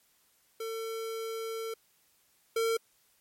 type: tone pair in turn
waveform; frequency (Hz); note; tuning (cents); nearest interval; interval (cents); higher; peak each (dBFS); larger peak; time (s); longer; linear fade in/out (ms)
square; 450 / 454.4; A4 / A#4; +39 / -44; unison; 17; second; -35 / -27; second; 0.6-1.74 / 2.56-2.77; first; 5
effects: white hiss -68 dBFS RMS until 3.2 s + MP3 64 kbps